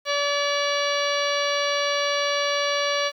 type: harmonic tone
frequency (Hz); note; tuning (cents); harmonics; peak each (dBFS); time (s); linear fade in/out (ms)
574; D5; -40; 1 / 2 / 3 / 4 / 5 / 6 / 7 / 8 / 10; -25 / -28 / -30 / -31 / -32 / -33 / -33 / -34 / -35; 0.05-3.12; 50
effects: 9-bit